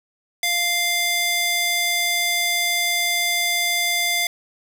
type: tone with high-pass filter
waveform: square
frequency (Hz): 697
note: F5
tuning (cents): -4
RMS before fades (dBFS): -21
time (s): 0.43-4.27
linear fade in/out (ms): 2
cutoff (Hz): 2000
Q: 0.89
effects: none